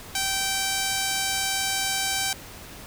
5% pulse tone, 777 Hz, G5, 16 cents flat, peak -12 dBFS, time 0.15-2.33 s, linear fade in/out 2 ms, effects pink hiss -42 dBFS RMS until 2.86 s

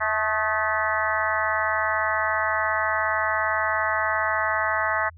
harmonic tone with a mistuned harmonic, 217.3 Hz, A3, 21 cents flat, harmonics 3 / 4 / 5 / 6 / 7 / 8 / 9, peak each -29 / -29 / -29 / -29 / -29 / -29 / -29 dBFS, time 0-5.1 s, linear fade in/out 20 ms, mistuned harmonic 6, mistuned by -53 cents, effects added 83 Hz sine -44 dBFS peak until 5.17 s

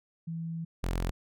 sine / sawtooth tone pair in turn, 164.9 / 43.68 Hz, E3 / F1, +1 / +1 cents, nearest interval octave + major seventh, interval 2300 cents, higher first, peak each -33 / -25 dBFS, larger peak second, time 0.27-0.65 / 0.83-1.11 s, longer first, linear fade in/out 10 ms, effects none

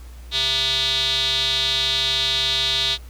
square tone with band-pass filter, 133.2 Hz, C3, 31 cents sharp, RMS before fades -21 dBFS, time 0.31-2.98 s, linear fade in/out 50 ms, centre 3700 Hz, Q 7.4, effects added 60 Hz sine -36 dBFS peak until 3.09 s + pink hiss -50 dBFS RMS until 3.09 s

